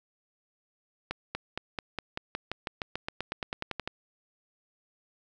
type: accelerating click train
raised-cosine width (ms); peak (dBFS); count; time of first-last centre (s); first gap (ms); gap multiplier
0.3; -16; 20; 1.11-3.876; 240; 0.94
effects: none